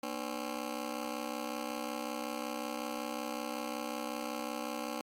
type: ring-modulated tone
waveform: 15% pulse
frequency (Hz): 268.2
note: C4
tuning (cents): +43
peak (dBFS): -27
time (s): 0.03-5.01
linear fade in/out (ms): 0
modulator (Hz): 32.7
effects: AAC 64 kbps